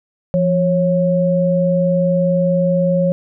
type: tone pair together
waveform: sine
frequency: 172.61 / 548 Hz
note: F3 / C#5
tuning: -20 / -20 cents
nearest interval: octave + minor sixth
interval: 2000 cents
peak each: -15 dBFS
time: 0.34-3.12 s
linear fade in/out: 0 ms
effects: none